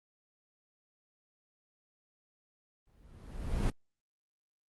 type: noise with exponential growth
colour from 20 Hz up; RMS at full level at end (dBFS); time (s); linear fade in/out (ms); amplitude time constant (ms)
brown; -26; 2.87-3.7; 2; 180
effects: Opus 24 kbps